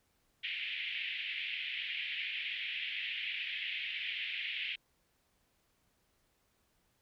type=band-pass noise; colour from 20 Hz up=white; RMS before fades=-39 dBFS; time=0.43-4.76 s; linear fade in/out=10 ms; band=2000 to 3200 Hz; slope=48 dB/octave; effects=pink hiss -75 dBFS RMS until 7.01 s